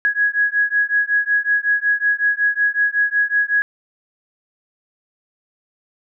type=beating tone pair; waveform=sine; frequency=1663 / 1668.4 Hz; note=G#6 / G#6; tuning=+2 / +7 cents; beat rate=5.4 Hz; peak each=-18 dBFS; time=0.05-3.62 s; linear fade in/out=0 ms; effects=none